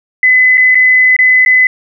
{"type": "tone with dropouts", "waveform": "sine", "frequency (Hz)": 2017, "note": "B6", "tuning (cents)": 36, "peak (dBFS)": -4, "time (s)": [0.23, 1.67], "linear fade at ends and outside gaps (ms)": 2, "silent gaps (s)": [[0.573, 0.578], [0.747, 0.753], [1.165, 1.189], [1.45, 1.461]], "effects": []}